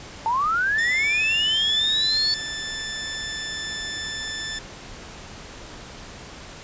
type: linear sweep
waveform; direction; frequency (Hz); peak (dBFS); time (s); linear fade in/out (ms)
sine; up; 873 to 4487; -19; 0.26-2.34; 0
type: tone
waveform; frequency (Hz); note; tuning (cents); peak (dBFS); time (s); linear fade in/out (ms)
15% pulse; 1760; A6; 0; -22; 0.78-4.59; 5
effects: pink hiss -40 dBFS RMS until 6.63 s + resampled to 16000 Hz